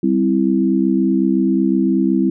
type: chord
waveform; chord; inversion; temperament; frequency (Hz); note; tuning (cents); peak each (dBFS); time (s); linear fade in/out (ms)
sine; C major; second; equal; 196 / 261.6 / 329.6; G3 / C4 / E4; 0 / 0 / 0; -17; 0.03-2.3; 5
effects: none